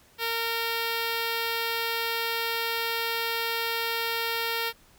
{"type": "tone with notch filter", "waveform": "5% pulse", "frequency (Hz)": 460, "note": "A#4", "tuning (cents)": -23, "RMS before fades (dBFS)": -29, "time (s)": [0.18, 4.73], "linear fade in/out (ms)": 50, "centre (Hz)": 6500, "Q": 1.5, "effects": ["pink hiss -58 dBFS RMS until 4.98 s"]}